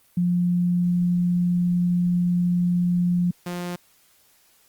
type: tone pair in turn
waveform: sine / sawtooth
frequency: 176.4 / 176.4 Hz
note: F3 / F3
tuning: +18 / +18 cents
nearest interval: unison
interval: 0 cents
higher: neither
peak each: -18 / -24 dBFS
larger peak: first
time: 0.17-3.31 / 3.46-3.76 s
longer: first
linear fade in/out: 5 ms
effects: white hiss -59 dBFS RMS until 4.68 s + Opus 32 kbps